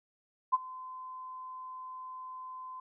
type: tone with ADSR envelope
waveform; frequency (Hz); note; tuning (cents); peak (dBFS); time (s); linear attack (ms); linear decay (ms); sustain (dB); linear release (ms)
sine; 1027; C6; -33; -20; 0.52-2.8; 20; 29; -21; 4
effects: none